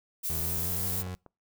violet noise, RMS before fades -32 dBFS, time 0.23-1.03 s, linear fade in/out 20 ms
30% pulse tone with pitch glide, 80.1 to 91.48 Hz, E2 to F#2, -49 to -19 cents, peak -32 dBFS, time 0.3-1.15 s, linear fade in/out 0 ms, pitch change +230 cents, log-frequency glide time 0.41-0.84 s
clicks, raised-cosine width 1 ms, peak -30 / -35 dBFS, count 2, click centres 1.069 / 1.263 s
effects noise-tail reverb RT60 0.3 s tail -26 dB re dry

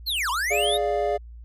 square linear two-way sweep, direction down then up, 4435 to 919 to 3854 Hz, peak -24 dBFS, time 0.06-0.78 s, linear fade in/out 20 ms, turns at 0.3 s
triangle chord, D diminished, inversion second, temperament equal, 415.3 / 587.3 / 698.5 Hz, Ab4 / D5 / F5, 0 / 0 / 0 cents, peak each -24 dBFS, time 0.5-1.18 s, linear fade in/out 20 ms
effects added 58 Hz sine -39 dBFS peak until 1.44 s + resampled to 32000 Hz

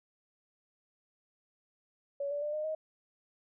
sine tone with pitch steps, 564 / 579.2 / 594.8 / 610.8 / 627.2 Hz, C#5 / D5 / D5 / D#5 / D#5, +30 / -24 / +22 / -32 / +14 cents, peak -32 dBFS, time 2.2-2.75 s, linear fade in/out 5 ms, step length 110 ms, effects none

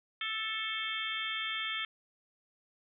harmonic tone with a mistuned harmonic, 439.6 Hz, A4, 2 cents flat, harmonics 3 / 4 / 5 / 6 / 7 / 8, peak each -41 / -41 / -39 / -44 / -38 / -42 dBFS, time 0.21-1.85 s, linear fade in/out 2 ms, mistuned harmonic 7, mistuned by +56 cents, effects none

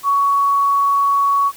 sine tone, 1120 Hz, C#6, 18 cents sharp, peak -12 dBFS, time 0.03-1.52 s, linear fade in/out 50 ms, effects white hiss -41 dBFS RMS until 1.56 s

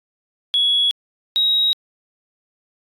sine tone pair in turn, 3359 / 3808 Hz, G#7 / A#7, +19 / +36 cents, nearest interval major second, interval 217 cents, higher second, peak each -13 dBFS, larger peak neither, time 0.54-0.91 / 1.36-1.73 s, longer neither, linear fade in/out 0 ms, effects tanh soft clip ceiling -9 dBFS + AAC 64 kbps

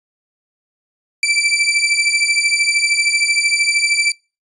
sawtooth beating tone pair, 2325 / 2338 Hz, D7 / D7, -18 / -8 cents, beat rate 13 Hz, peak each -13 dBFS, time 1.23-4.12 s, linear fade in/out 2 ms, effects noise-tail reverb RT60 0.3 s tail -25 dB re dry + resampled to 24000 Hz

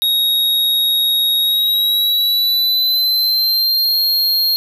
square tone with pitch glide, 3771 to 4233 Hz, A#7 to C8, +19 to +19 cents, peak -13 dBFS, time 0.02-4.56 s, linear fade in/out 0 ms, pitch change +200 cents, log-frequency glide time 1.4-3.99 s, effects none

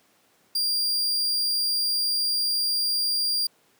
40% pulse tone, 4777 Hz, D8, 29 cents sharp, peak -21 dBFS, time 0.55-3.47 s, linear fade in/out 5 ms, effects pink hiss -62 dBFS RMS until 3.79 s + high-pass 200 Hz 12 dB/octave

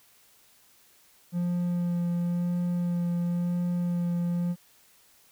triangle tone with vibrato, 174.61 Hz, F3, in tune, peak -23 dBFS, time 1.32-4.56 s, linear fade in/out 50 ms, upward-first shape sine, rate 0.96 Hz, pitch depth 13 cents each way, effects white hiss -60 dBFS RMS until 5.31 s

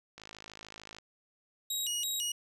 click train, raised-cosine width 0.2 ms, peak -29 dBFS, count 44, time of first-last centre 0.18-0.985 s, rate 53.4 Hz
20% pulse tone with vibrato, 3322 Hz, G#7, in tune, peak -26 dBFS, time 1.7-2.32 s, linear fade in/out 5 ms, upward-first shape square, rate 3 Hz, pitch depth 240 cents each way
effects none

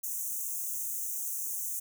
white high-pass noise, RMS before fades -35 dBFS, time 0.03-1.8 s, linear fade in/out 10 ms, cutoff 6000 Hz, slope 96 dB/octave, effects none

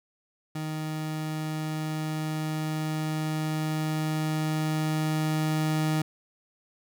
30% pulse tone with level ramp, 155.56 Hz, D#3, in tune, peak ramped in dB -28 to -21 dBFS, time 0.55-6.02 s, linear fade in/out 5 ms, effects none

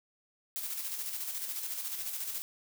blue noise with tremolo, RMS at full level -36 dBFS, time 0.56-2.42 s, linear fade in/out 0 ms, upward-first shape square, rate 14 Hz, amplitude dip 40%, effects none

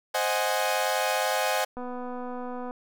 sawtooth chord, Ab dominant seventh, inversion first, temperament equal, 523.3 / 622.3 / 740 / 830.6 Hz, C5 / Eb5 / Gb5 / Ab5, 0 / 0 / 0 / 0 cents, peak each -26 dBFS, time 0.14-1.65 s, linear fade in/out 10 ms
click train, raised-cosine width 1 ms, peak -24 dBFS, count 234, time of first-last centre 1.77-2.71 s, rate 248 Hz
effects none

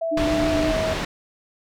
sine tone with pitch glide, 659.3 to 640.5 Hz, E5 to E5, 0 to -50 cents, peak -22 dBFS, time 0.01-0.94 s, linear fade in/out 10 ms, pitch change -50 cents, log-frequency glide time 0.44-0.74 s
sine tone with vibrato, 303 Hz, D#4, 46 cents flat, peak -22 dBFS, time 0.11-0.73 s, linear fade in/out 20 ms, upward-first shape sine, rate 5.8 Hz, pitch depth 24 cents each way
pink low-pass noise, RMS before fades -26 dBFS, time 0.17-1.05 s, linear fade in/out 5 ms, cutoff 4300 Hz, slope 12 dB/octave
effects none

